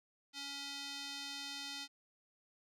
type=tone with band-pass filter; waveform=square; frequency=280.9 Hz; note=C#4; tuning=23 cents sharp; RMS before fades=-45 dBFS; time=0.33-1.88 s; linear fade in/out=50 ms; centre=4200 Hz; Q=1.9; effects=none